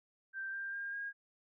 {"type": "tone with pitch steps", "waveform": "sine", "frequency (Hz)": [1568, 1588.1, 1608.4, 1628.9], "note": ["G6", "G6", "G6", "G#6"], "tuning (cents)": [0, 22, 44, -34], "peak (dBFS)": -38, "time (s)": [0.33, 1.13], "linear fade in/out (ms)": 50, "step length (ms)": 200, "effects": []}